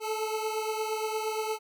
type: beating tone pair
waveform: 25% pulse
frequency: 433.6 / 442.2 Hz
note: A4 / A4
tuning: -25 / +9 cents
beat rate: 8.6 Hz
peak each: -27 / -32 dBFS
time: 0-1.59 s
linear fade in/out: 50 ms
effects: none